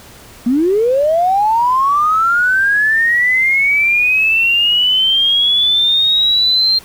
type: linear sweep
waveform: triangle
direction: up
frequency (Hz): 227.2 to 4186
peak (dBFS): -6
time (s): 0.46-6.79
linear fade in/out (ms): 10
effects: tanh soft clip ceiling -8 dBFS + pink hiss -39 dBFS RMS until 6.84 s